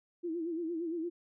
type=tone with vibrato; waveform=sine; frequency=333.5 Hz; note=E4; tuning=20 cents sharp; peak=-33 dBFS; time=0.23-1.1 s; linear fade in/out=20 ms; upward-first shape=sine; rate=8.7 Hz; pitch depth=92 cents each way; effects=none